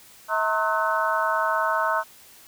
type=harmonic tone with a mistuned harmonic; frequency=214.8 Hz; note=A3; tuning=41 cents flat; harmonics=3 / 4 / 5 / 6 / 7; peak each=-27 / -27 / -27 / -27 / -27 dBFS; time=0.28-2.04 s; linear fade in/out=50 ms; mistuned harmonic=4; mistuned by=+110 cents; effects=white hiss -50 dBFS RMS until 2.47 s